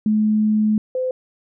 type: tone pair in turn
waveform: sine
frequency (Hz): 214.2 / 512.4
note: A3 / C5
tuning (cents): -46 / -36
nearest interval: octave + minor third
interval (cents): 1510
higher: second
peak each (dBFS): -14 / -19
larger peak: first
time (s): 0.06-0.78 / 0.95-1.11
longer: first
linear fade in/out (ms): 2
effects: none